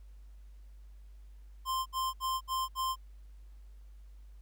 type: tone bursts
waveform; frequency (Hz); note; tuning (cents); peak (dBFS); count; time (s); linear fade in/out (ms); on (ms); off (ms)
square; 1046.5; C6; 0; -31; 5; 1.65-2.96; 50; 210; 65
effects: added 50 Hz sine -49 dBFS peak until 4.41 s + pink hiss -73 dBFS RMS until 4.41 s